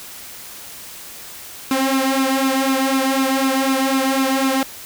sawtooth tone with flanger, 267.1 Hz, C4, 36 cents sharp, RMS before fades -18 dBFS, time 1.71-4.63 s, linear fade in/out 2 ms, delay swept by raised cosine 0.77 to 2.77 ms, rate 4 Hz, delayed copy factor +0.7, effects white hiss -36 dBFS RMS until 4.85 s

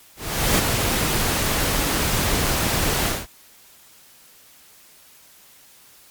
pink noise with ADSR envelope, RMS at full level -17 dBFS, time 0.16-3.27 s, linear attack 430 ms, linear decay 4 ms, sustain -4 dB, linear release 200 ms, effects white hiss -50 dBFS RMS until 6.1 s + MP3 96 kbps

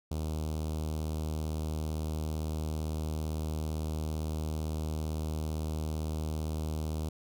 sawtooth tone with notch filter, 77.78 Hz, D#2, in tune, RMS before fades -34 dBFS, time 0.11-7.09 s, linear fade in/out 5 ms, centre 1800 Hz, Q 0.54, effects none

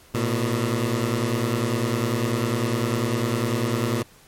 15% pulse beating tone pair, 112.2 / 122.2 Hz, A2 / B2, +34 / -18 cents, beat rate 10 Hz, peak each -18 dBFS, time 0.14-4.03 s, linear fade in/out 10 ms, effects pink hiss -52 dBFS RMS until 4.27 s + MP3 64 kbps

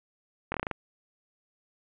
slowing click train, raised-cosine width 0.5 ms, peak -15 dBFS, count 7, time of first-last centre 0.52-0.713 s, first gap 22 ms, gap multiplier 1.15, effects resampled to 8000 Hz + 8-bit

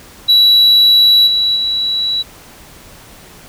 sine tone with level steps, 3921 Hz, B7, 13 cents flat, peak -3 / -10 / -13 dBFS, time 0.28-2.23 s, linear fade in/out 20 ms, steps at 1.26 / 1.55 s, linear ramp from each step 20 ms, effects tanh soft clip ceiling -4 dBFS + pink hiss -39 dBFS RMS until 3.48 s

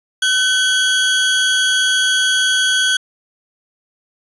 40% pulse tone pair together, 1517 / 3311 Hz, F#6 / G#7, +43 / -6 cents, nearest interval octave + major second, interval 1351 cents, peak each -15 dBFS, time 0.22-2.97 s, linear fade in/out 5 ms, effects resampled to 24000 Hz

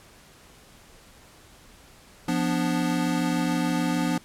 square chord, B diminished, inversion second, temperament equal, 174.61 / 246.9 / 293.7 Hz, F3 / B3 / D4, 0 / 0 / 0 cents, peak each -28 dBFS, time 2.28-4.18 s, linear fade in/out 5 ms, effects pink hiss -52 dBFS RMS until 4.24 s + low-pass 12000 Hz 12 dB/octave

